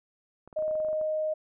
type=clicks; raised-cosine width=1 ms; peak=-34 dBFS; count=12; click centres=0.476 / 0.528 / 0.589 / 0.624 / 0.68 / 0.711 / 0.754 / 0.802 / 0.848 / 0.886 / 0.93 / 1.013 s
type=tone; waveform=sine; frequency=621 Hz; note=D#5; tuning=3 cents flat; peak=-26 dBFS; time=0.56-1.34 s; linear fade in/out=10 ms
effects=none